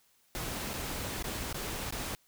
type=noise with dropouts; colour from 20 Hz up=pink; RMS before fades=-37 dBFS; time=0.35-2.15 s; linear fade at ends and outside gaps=0 ms; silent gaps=0.734-0.738 / 1.225-1.242 / 1.527-1.544 / 1.907-1.924 s; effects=white hiss -68 dBFS RMS until 2.27 s